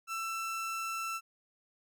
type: tone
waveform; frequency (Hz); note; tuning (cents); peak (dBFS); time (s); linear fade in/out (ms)
30% pulse; 1334; E6; +20; -32; 0.07-1.21; 50
effects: none